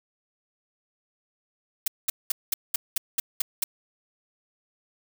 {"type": "noise bursts", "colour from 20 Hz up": "blue", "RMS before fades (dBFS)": -24, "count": 9, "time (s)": [1.86, 3.64], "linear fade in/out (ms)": 5, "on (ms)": 20, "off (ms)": 200, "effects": []}